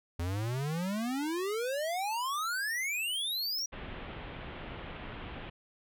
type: exponential sweep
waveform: square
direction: up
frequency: 82.41 to 5800 Hz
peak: -32 dBFS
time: 0.19-3.66 s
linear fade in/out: 5 ms
type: low-pass noise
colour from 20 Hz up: pink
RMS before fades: -43 dBFS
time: 3.72-5.5 s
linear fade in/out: 10 ms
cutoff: 3400 Hz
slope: 48 dB/octave
effects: none